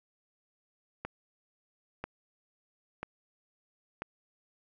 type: click train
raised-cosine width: 0.5 ms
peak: -21 dBFS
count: 4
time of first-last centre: 1.05-4.02 s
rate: 1.01 Hz
effects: none